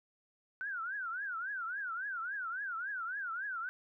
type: tone with vibrato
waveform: sine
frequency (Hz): 1486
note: F#6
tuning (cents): +7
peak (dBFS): -36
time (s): 0.61-3.69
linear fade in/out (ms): 0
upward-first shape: triangle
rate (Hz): 3.6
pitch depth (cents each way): 240
effects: none